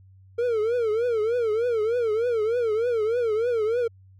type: tone with vibrato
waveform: triangle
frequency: 456.9 Hz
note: A#4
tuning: 35 cents flat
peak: -19 dBFS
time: 0.38-3.88 s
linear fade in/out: 10 ms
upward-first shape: triangle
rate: 3.3 Hz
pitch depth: 160 cents each way
effects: added 95 Hz sine -49 dBFS peak until 4.19 s